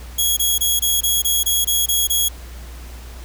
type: tone bursts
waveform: 10% pulse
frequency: 3322 Hz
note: G#7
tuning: in tune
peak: -7 dBFS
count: 10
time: 0.18-2.287 s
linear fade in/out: 10 ms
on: 190 ms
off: 23 ms
effects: added 60 Hz sine -33 dBFS peak until 3.24 s + pink hiss -42 dBFS RMS until 3.24 s